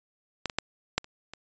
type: clicks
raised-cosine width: 0.2 ms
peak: -11 / -18 / -8 / -6 / -29 / -23 dBFS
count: 6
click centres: 0.457 / 0.498 / 0.586 / 0.98 / 1.044 / 1.336 s
effects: resampled to 16000 Hz